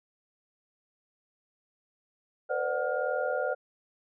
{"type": "tone cluster", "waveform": "sine", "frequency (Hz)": [470.4, 512, 591, 739, 1414], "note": ["A#4", "C5", "D5", "F#5", "F6"], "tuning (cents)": [16, -38, 11, -2, 21], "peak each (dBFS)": [-38, -31, -32, -35, -35], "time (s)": [2.49, 3.55], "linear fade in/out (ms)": 20, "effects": []}